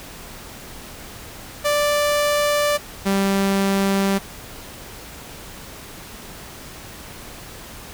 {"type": "tone pair in turn", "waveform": "sawtooth", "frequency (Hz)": [587.3, 195.99], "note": ["D5", "G3"], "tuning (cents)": [0, 0], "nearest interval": "octave + perfect fifth", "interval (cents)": 1900, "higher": "first", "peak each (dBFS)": -13, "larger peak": "neither", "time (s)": [[1.64, 2.78], [3.05, 4.19]], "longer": "neither", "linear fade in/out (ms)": 20, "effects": ["pink hiss -38 dBFS RMS until 7.93 s"]}